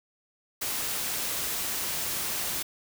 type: noise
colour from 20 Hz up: white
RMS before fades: -31 dBFS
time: 0.61-2.63 s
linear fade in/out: 10 ms
effects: none